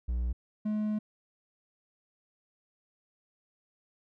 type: tone pair in turn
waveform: triangle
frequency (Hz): 60.2 / 212.7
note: B1 / G#3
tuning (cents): -44 / +42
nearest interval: octave + minor seventh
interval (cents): 2186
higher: second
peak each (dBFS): -26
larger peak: neither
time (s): 0.08-0.33 / 0.65-0.99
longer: second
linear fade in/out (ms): 10
effects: none